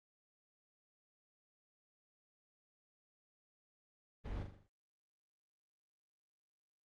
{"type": "noise with echo", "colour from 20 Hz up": "brown", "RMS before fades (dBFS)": -43, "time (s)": [4.24, 4.44], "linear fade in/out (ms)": 20, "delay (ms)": 41, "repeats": 6, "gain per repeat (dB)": -5, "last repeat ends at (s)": 4.686, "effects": ["low-pass 4000 Hz 12 dB/octave", "Opus 24 kbps"]}